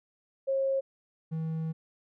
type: tone pair in turn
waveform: sine / triangle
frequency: 540 / 160.54 Hz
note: C#5 / E3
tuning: -45 / -45 cents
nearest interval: octave + major sixth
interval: 2100 cents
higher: first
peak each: -25 / -28 dBFS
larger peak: first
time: 0.47-0.81 / 1.31-1.73 s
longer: second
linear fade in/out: 20 ms
effects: none